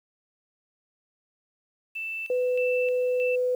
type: tone with tremolo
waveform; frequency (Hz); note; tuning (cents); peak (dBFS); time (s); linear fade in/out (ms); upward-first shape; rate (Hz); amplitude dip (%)
sine; 2655; E7; +12; -30; 1.95-3.36; 10; square; 1.6; 75
type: tone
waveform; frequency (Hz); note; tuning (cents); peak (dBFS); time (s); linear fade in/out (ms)
sine; 500; B4; +21; -22; 2.3-3.55; 2
effects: 9-bit